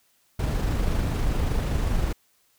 brown noise with amplitude modulation, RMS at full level -23 dBFS, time 0.39-2.13 s, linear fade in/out 5 ms, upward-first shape sine, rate 25.1 Hz, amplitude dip 25%, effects white hiss -65 dBFS RMS until 2.58 s

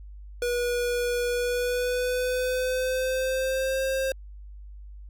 square tone with pitch glide, 484.5 to 531.4 Hz, B4 to C5, -33 to +27 cents, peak -25 dBFS, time 0.42-4.12 s, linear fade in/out 2 ms, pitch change +160 cents, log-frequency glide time 1.29-3.82 s, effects added 50 Hz sine -40 dBFS peak until 5.09 s

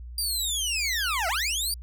20% pulse linear two-way sweep, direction down then up, 4796 to 636 to 4796 Hz, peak -20 dBFS, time 0.18-1.74 s, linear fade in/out 2 ms, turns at 1.28 s, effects added 60 Hz sine -37 dBFS peak until 1.82 s

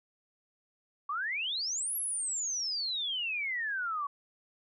sine exponential two-way sweep, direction up then down, 1108.7 to 11550 to 1108.7 Hz, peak -31 dBFS, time 1.09-4.07 s, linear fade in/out 5 ms, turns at 1.96 s, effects none

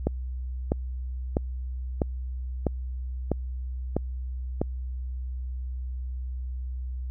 click train, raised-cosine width 2 ms, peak -10 dBFS, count 8, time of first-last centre 0.07-4.615 s, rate 1.54 Hz, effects added 63 Hz sine -30 dBFS peak until 7.1 s

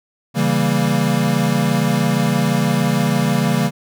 square chord, C# diminished seventh, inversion none, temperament equal, 138.59 / 164.81 / 196 / 233.1 Hz, C#3 / E3 / G3 / Bb3, 0 / 0 / 0 / 0 cents, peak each -21 dBFS, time 0.34-3.71 s, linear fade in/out 50 ms, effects none

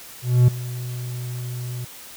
triangle tone with ADSR envelope, 123.47 Hz, B2, in tune, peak -7 dBFS, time 0.22-1.85 s, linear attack 260 ms, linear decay 6 ms, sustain -18 dB, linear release 8 ms, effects white hiss -41 dBFS RMS until 2.16 s

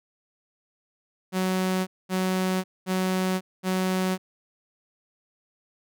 sawtooth tone bursts, 186.3 Hz, F#3, 12 cents sharp, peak -19 dBFS, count 4, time 1.32-4.18 s, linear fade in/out 50 ms, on 550 ms, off 220 ms, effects none

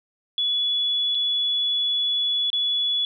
sine tone with dropouts, 3411 Hz, G#7, 46 cents sharp, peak -20 dBFS, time 0.38-3.05 s, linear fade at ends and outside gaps 1 ms, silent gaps 1.148-1.151 / 2.502-2.53 s, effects none

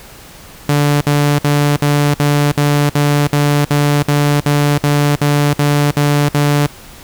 sawtooth tone bursts, 145.5 Hz, D3, 16 cents flat, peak -6 dBFS, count 16, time 0.69-6.665 s, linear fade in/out 2 ms, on 320 ms, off 57 ms, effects pink hiss -37 dBFS RMS until 7.03 s

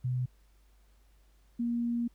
sine tone pair in turn, 126 / 236.5 Hz, B2 / A#3, +35 / +25 cents, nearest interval major seventh, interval 1090 cents, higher second, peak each -28 dBFS, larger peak neither, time 0.04-0.26 / 1.59-2.08 s, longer second, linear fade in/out 10 ms, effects added 50 Hz sine -60 dBFS peak until 2.14 s + pink hiss -71 dBFS RMS until 2.14 s

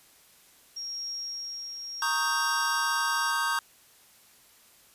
sine tone with tremolo, 5588 Hz, F8, in tune, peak -32 dBFS, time 0.76-3.31 s, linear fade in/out 10 ms, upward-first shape triangle, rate 0.75 Hz, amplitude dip 40%
square chord, Eb dominant seventh, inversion second, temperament equal, 932.3 / 1108.7 / 1244.5 / 1568 Hz, Bb5 / Db6 / Eb6 / G6, 0 / 0 / 0 / 0 cents, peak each -33 / -33 / -33 / -30 dBFS, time 2.02-3.59 s, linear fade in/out 2 ms
effects white hiss -58 dBFS RMS until 4.94 s + resampled to 32000 Hz

